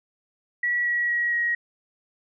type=tone with pitch steps; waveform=sine; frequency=1934 / 1920.6 / 1907.4 / 1894.2 Hz; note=B6 / B6 / A#6 / A#6; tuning=-37 / -49 / +39 / +27 cents; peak=-21 dBFS; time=0.63-1.55 s; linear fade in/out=5 ms; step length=230 ms; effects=none